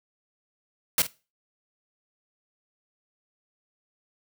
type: noise with echo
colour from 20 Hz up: white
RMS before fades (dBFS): -21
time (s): 0.98-1.02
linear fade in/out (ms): 2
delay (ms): 48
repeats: 1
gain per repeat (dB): -14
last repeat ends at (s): 1.068
effects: noise-tail reverb RT60 0.3 s tail -19 dB re dry